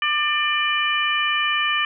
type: harmonic tone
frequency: 596 Hz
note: D5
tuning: 25 cents sharp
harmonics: 2 / 3 / 4 / 5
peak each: -24 / -24 / -24 / -24 dBFS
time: 0.02-1.85 s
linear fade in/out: 2 ms
effects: none